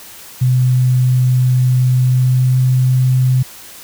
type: tone with pitch glide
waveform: sine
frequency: 126.9 to 128.52 Hz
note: B2 to C3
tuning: +47 to -31 cents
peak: -9 dBFS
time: 0.41-3.43 s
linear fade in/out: 10 ms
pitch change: +22 cents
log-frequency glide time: 1.92-2.73 s
effects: white hiss -36 dBFS RMS until 3.83 s